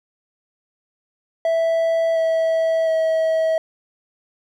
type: tone with pitch steps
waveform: triangle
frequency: 658 / 650.8 / 643.7 Hz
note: E5 / E5 / E5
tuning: -3 / -22 / -41 cents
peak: -14 dBFS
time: 1.45-3.58 s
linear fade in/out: 2 ms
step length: 710 ms
effects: none